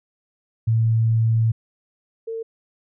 sine tone pair in turn, 113 / 452 Hz, A2 / A4, +47 / +47 cents, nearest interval 2 octaves, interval 2400 cents, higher second, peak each -15 / -26 dBFS, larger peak first, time 0.67-1.52 / 2.27-2.43 s, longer first, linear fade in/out 10 ms, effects none

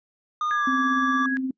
triangle tone with pitch glide, 1220 to 1164.2 Hz, D#6 to D6, -34 to -15 cents, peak -21 dBFS, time 0.41-1.26 s, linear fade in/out 2 ms, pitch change -81 cents, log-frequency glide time 0.52-0.69 s
sine tone, 1661.2 Hz, G#6, in tune, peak -25 dBFS, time 0.51-1.37 s, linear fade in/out 0 ms
sine tone with tremolo, 261.6 Hz, C4, in tune, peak -22 dBFS, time 0.67-1.51 s, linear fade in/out 5 ms, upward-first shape sine, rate 17 Hz, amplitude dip 40%
effects noise-tail reverb RT60 0.1 s tail -25 dB re dry + resampled to 16000 Hz

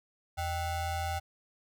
square ring-modulated tone, 348.6 Hz, F4, 3 cents flat, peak -29 dBFS, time 0.37-1.2 s, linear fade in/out 20 ms, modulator 432 Hz, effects none

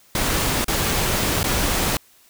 pink noise with dropouts, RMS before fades -21 dBFS, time 0.15-1.97 s, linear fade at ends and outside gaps 2 ms, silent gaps 0.645-0.681 / 1.431-1.441 s, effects white hiss -54 dBFS RMS until 2.29 s

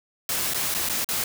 white noise with dropouts, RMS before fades -26 dBFS, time 0.29-1.24 s, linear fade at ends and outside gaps 2 ms, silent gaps 0.537-0.544 / 0.742-0.747 / 0.889-0.896 / 1.045-1.088 s, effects none

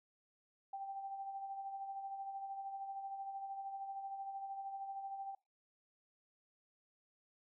sine tone with tremolo, 784 Hz, G5, in tune, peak -40 dBFS, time 0.73-5.35 s, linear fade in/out 5 ms, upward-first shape sine, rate 13 Hz, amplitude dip 45%, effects noise-tail reverb RT60 0.3 s tail -24 dB re dry

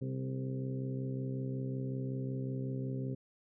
harmonic tone with a mistuned harmonic, 65.41 Hz, C2, in tune, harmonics 2 / 3 / 4 / 5 / 6 / 7 / 8, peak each -36 / -46 / -41 / -55 / -45 / -53 / -50 dBFS, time 0.01-3.15 s, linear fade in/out 10 ms, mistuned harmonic 6, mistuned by +27 cents, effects none

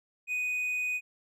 triangle tone, 2489 Hz, D#7, in tune, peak -27 dBFS, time 0.27-1.01 s, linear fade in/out 50 ms, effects none

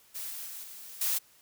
blue noise with level steps, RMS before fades -38 / -40 / -42 / -46 / -29 dBFS, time 0.14-1.19 s, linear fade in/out 20 ms, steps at 0.3 / 0.46 / 0.63 / 1.01 s, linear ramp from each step 5 ms, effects white hiss -61 dBFS RMS until 1.41 s

